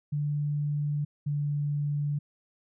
sine tone pair in turn, 146.83 / 145.73 Hz, D3 / D3, 0 / -13 cents, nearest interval unison, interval 13 cents, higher first, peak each -26 / -26 dBFS, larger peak neither, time 0.12-1.05 / 1.26-2.19 s, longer neither, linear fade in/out 10 ms, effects none

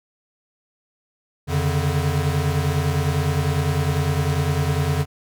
square tone cluster, 86.8 / 139.3 / 149.2 Hz, F2 / C#3 / D3, -10 / +9 / +28 cents, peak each -24 dBFS, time 1.47-5.06 s, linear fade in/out 50 ms, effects none

